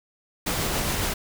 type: noise with tremolo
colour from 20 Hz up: pink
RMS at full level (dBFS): -25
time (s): 0.46-1.14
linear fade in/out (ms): 10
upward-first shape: sine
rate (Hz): 7.3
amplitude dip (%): 25
effects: none